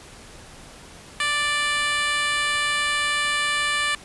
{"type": "tone with high-pass filter", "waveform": "10% pulse", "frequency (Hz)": 587.3, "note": "D5", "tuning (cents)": 0, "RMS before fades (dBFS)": -23, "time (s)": [1.2, 3.95], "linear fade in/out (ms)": 2, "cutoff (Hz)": 1400, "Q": 1.4, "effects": ["pink hiss -44 dBFS RMS until 4.04 s", "resampled to 24000 Hz"]}